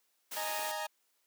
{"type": "noise", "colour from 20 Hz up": "white", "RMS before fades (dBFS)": -41, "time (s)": [0.31, 0.72], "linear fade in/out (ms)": 10}
{"type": "chord", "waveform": "sawtooth", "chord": "D# suspended fourth", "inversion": "none", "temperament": "equal with one note detuned", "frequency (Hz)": [622.3, 830.6, 927.5], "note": ["D#5", "G#5", "A#5"], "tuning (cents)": [0, 0, -9], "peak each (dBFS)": -36, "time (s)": [0.36, 0.87], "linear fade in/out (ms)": 10}
{"type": "click", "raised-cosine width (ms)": 1, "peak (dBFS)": -31, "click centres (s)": 0.594}
{"effects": ["white hiss -75 dBFS RMS until 1.26 s", "high-pass 300 Hz 12 dB/octave"]}